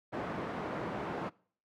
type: band-pass noise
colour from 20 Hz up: pink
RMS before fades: -38 dBFS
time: 0.12-1.3 s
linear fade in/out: 20 ms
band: 180 to 1300 Hz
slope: 12 dB/octave
effects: noise-tail reverb RT60 0.5 s tail -24 dB re dry